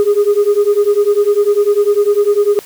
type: beating tone pair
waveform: sine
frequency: 406.3 / 416.3 Hz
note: G#4 / G#4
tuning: -38 / +4 cents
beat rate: 10 Hz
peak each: -10 dBFS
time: 0-2.59 s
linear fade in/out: 0 ms
effects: tanh soft clip ceiling -5 dBFS + white hiss -37 dBFS RMS until 2.65 s

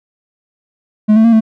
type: tone with pitch steps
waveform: triangle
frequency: 213 / 221.4 / 230.5 / 221 Hz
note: G#3 / A3 / A#3 / A3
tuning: +44 / +11 / -19 / +8 cents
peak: -3 dBFS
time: 1.08-1.408 s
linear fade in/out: 20 ms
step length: 82 ms
effects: none

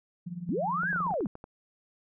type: tone with tremolo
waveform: sine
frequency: 174.61 Hz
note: F3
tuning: in tune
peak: -31 dBFS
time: 0.26-1.13 s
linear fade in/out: 10 ms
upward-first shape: triangle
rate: 19 Hz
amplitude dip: 90%
type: linear two-way sweep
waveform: sine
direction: up then down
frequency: 158.7 to 1703 to 158.7 Hz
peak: -27 dBFS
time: 0.49-1.27 s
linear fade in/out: 2 ms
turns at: 0.9 s
type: clicks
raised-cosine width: 1 ms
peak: -29 dBFS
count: 11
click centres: 0.834 / 0.93 / 0.961 / 1.005 / 1.067 / 1.108 / 1.14 / 1.207 / 1.258 / 1.354 / 1.441 s
effects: none

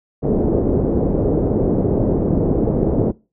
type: low-pass noise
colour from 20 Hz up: white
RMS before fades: -17 dBFS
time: 0.22-3.12 s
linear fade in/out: 20 ms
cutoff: 460 Hz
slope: 24 dB/octave
effects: noise-tail reverb RT60 0.3 s tail -23 dB re dry

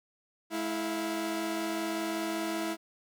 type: tone cluster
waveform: sawtooth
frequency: 213.5 / 327.9 / 701 Hz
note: G#3 / E4 / F5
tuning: +48 / -9 / +6 cents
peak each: -36 / -28 / -37 dBFS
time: 0.5-2.77 s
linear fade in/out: 50 ms
effects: none

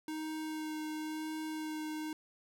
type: tone with vibrato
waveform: square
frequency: 311.1 Hz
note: D#4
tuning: in tune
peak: -38 dBFS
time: 0.08-2.13 s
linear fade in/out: 2 ms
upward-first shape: sine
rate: 0.96 Hz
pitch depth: 11 cents each way
effects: none

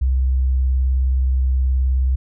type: tone with vibrato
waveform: sine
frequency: 64.8 Hz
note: C2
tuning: 16 cents flat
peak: -14 dBFS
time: 0.01-2.16 s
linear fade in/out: 10 ms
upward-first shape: triangle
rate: 19 Hz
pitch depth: 44 cents each way
effects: none

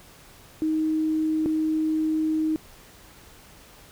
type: tone pair in turn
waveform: sine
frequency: 313.7 / 313.7 Hz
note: D#4 / D#4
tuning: +14 / +14 cents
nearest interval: unison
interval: 0 cents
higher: neither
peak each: -21 dBFS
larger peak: neither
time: 0.62-1.46 / 1.46-2.56 s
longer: second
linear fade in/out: 0 ms
effects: pink hiss -50 dBFS RMS until 3.91 s

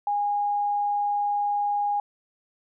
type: tone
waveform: sine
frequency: 820 Hz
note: G#5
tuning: 22 cents flat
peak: -22 dBFS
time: 0.07-2 s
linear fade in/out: 2 ms
effects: none

